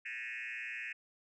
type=tone with frequency modulation; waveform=sine; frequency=2168 Hz; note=C#7; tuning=39 cents flat; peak=-38 dBFS; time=0.05-0.93 s; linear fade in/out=10 ms; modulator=120 Hz; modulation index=4.1; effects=tanh soft clip ceiling -35 dBFS